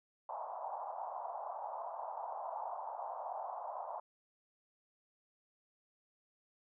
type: band-pass noise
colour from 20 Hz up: pink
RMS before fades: -43 dBFS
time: 0.29-4 s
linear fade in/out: 5 ms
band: 660 to 1000 Hz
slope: 48 dB/octave
effects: none